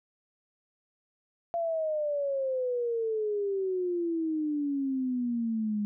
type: exponential sweep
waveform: sine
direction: down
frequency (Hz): 686 to 205.4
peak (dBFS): -27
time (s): 1.54-5.85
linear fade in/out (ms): 0
effects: none